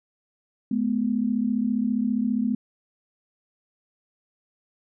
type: tone pair together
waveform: sine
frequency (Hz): 213.4 / 248.3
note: G#3 / B3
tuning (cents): +47 / +9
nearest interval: minor third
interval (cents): 262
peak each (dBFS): -24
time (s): 0.71-2.55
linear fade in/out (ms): 5
effects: none